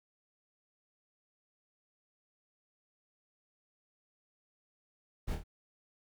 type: noise with echo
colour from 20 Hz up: brown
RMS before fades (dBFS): -33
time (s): 5.27-5.36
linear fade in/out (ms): 20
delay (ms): 26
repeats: 3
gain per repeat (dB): -5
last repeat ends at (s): 5.438
effects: none